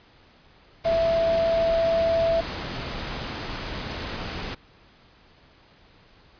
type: tone in noise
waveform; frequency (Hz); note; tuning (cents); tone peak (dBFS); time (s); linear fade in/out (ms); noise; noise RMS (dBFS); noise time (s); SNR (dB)
sine; 663; E5; +10; -19; 0.85-2.41; 10; pink; -32; 0.84-4.55; +10
effects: pink hiss -55 dBFS RMS until 6.39 s + resampled to 11025 Hz